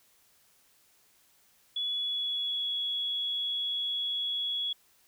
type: tone with pitch glide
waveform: sine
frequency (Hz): 3400 to 3359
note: G#7 to G#7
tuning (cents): +40 to +19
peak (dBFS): -29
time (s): 1.76-4.73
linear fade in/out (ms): 5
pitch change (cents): -21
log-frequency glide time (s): 1.9-2.75
effects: white hiss -65 dBFS RMS until 5.07 s